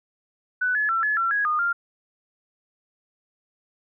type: tone with pitch steps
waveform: sine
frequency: 1493 / 1708 / 1345 / 1709 / 1356 / 1660 / 1225 / 1395 Hz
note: F#6 / G#6 / E6 / G#6 / E6 / G#6 / D#6 / F6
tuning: +15 / +48 / +34 / +49 / +49 / -1 / -27 / -2 cents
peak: -20 dBFS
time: 0.61-1.73 s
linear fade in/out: 10 ms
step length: 140 ms
effects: none